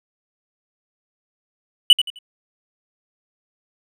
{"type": "tone with echo", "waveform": "triangle", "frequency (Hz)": 2965, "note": "F#7", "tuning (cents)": 3, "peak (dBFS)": -3, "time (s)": [1.9, 1.93], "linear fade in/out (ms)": 2, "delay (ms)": 86, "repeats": 3, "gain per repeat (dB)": -11, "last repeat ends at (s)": 2.188, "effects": []}